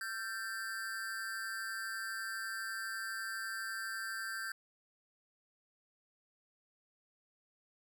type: tone with amplitude modulation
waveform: square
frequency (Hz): 1568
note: G6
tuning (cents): 0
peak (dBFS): -35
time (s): 0.01-4.52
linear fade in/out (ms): 2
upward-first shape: sine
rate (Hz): 212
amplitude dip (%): 90
effects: none